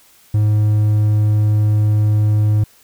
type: tone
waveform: triangle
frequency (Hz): 105.9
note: G#2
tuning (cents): +34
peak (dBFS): -9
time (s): 0.34-2.64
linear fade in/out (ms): 5
effects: white hiss -50 dBFS RMS until 2.83 s